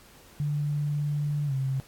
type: tone with pitch glide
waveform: sine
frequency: 146.83 to 133.87 Hz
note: D3 to C3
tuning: 0 to +40 cents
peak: -25 dBFS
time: 0.4-1.8 s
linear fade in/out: 0 ms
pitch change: -160 cents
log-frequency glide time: 1.46-1.53 s
effects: pink hiss -54 dBFS RMS until 1.87 s + AAC 64 kbps